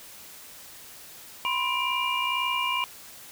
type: tone cluster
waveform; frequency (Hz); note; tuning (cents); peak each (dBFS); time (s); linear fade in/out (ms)
sine; 990 / 1052 / 2367 / 2842; B5 / C6 / D7 / F7; +4 / +9 / +13 / +30; -30; 1.45-2.84; 0
effects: white hiss -46 dBFS RMS until 3.31 s